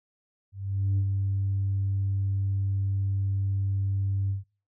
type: tone with ADSR envelope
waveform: sine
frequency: 98 Hz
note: G2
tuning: in tune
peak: -19 dBFS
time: 0.52-4.44 s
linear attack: 460 ms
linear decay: 64 ms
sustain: -4 dB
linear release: 140 ms
effects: noise-tail reverb RT60 0.3 s tail -19 dB re dry + tanh soft clip ceiling -20 dBFS